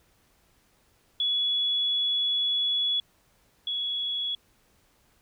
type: tone pair in turn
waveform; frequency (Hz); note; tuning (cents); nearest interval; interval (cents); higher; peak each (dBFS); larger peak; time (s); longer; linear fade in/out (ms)
sine; 3390 / 3367; G#7 / G#7; +35 / +23; unison; 12; first; -23 / -27; first; 1.2-3 / 3.67-4.35; first; 2
effects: pink hiss -65 dBFS RMS until 5.21 s